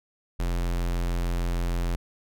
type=tone; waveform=square; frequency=43.29 Hz; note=F1; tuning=14 cents flat; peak=-25 dBFS; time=0.39-1.96 s; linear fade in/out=10 ms; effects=none